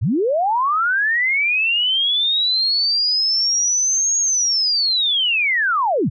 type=linear two-way sweep; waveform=sine; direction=up then down; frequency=78 to 6645 to 78 Hz; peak=-15 dBFS; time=0.01-6.1 s; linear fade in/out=20 ms; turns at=4.18 s; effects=none